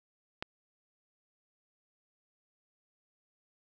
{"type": "click", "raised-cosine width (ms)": 0.3, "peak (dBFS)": -19, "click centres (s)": 0.425, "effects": []}